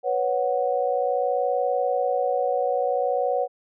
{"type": "chord", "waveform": "sine", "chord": "B suspended second", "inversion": "none", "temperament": "equal", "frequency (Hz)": [493.9, 554.4, 740], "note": ["B4", "C#5", "F#5"], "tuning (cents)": [0, 0, 0], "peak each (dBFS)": -25, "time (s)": [0.03, 3.48], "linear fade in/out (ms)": 50, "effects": []}